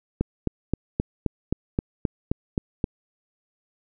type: click train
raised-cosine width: 3 ms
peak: -9 dBFS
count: 11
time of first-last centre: 0.21-2.842 s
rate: 3.8 Hz
effects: none